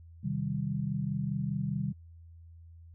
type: chord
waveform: sine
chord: C minor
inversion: none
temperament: equal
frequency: 130.81 / 155.56 / 196 Hz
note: C3 / Eb3 / G3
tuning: 0 / 0 / 0 cents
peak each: -34 dBFS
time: 0.23-1.93 s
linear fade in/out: 20 ms
effects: added 83 Hz sine -49 dBFS peak until 2.94 s